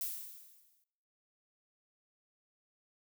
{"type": "noise with exponential decay", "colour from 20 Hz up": "violet", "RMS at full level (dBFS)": -36, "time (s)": [0.01, 0.84], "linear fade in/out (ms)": 1, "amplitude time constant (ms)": 180, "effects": ["noise-tail reverb RT60 0.9 s tail -23 dB re dry"]}